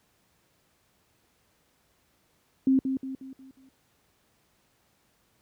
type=tone with echo; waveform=sine; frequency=265.1 Hz; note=C4; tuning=23 cents sharp; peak=-18 dBFS; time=2.67-2.79 s; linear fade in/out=2 ms; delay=180 ms; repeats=5; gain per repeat=-7 dB; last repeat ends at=3.69 s; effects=pink hiss -68 dBFS RMS until 5.41 s + high-pass 60 Hz 12 dB/octave